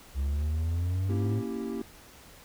triangle exponential sweep, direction up, 66.8 to 110.5 Hz, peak -24 dBFS, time 0.14-1.43 s, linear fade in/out 50 ms
triangle chord, A# diminished seventh, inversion none, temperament equal, 233.1 / 277.2 / 329.6 / 392 Hz, A#3 / C#4 / E4 / G4, 0 / 0 / 0 / 0 cents, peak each -33 / -36 / -37 / -35 dBFS, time 1.09-1.82 s, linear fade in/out 5 ms
effects pink hiss -52 dBFS RMS until 2.44 s

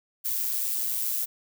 violet noise with amplitude modulation, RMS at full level -26 dBFS, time 0.24-1.26 s, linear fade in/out 20 ms, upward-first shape sine, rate 119 Hz, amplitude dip 50%, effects none

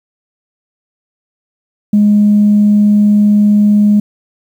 sine tone, 207.7 Hz, G#3, in tune, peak -4 dBFS, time 1.93-4 s, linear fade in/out 5 ms, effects tanh soft clip ceiling -1 dBFS + 7-bit

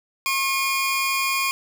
sawtooth tone pair together, 1083 / 2431 Hz, C#6 / D#7, -41 / -41 cents, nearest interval octave + major second, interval 1400 cents, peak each -20 dBFS, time 0.26-1.51 s, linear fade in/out 0 ms, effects none

